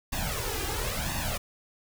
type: noise with flanger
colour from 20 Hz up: pink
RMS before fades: -31 dBFS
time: 0.12-1.38 s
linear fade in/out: 10 ms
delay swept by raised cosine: 1.1 to 2.5 ms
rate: 0.98 Hz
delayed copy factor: +0.8
effects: none